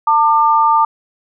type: tone pair together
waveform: sine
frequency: 898 / 1196.2 Hz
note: A5 / D6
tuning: +35 / +31 cents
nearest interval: perfect fourth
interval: 496 cents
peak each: -11 / -12 dBFS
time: 0.07-0.85 s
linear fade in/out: 5 ms
effects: none